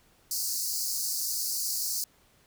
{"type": "high-pass noise", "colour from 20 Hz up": "pink", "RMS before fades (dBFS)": -31, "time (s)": [0.31, 2.04], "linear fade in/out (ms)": 2, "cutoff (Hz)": 4400, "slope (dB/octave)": 96, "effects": ["pink hiss -63 dBFS RMS until 2.46 s"]}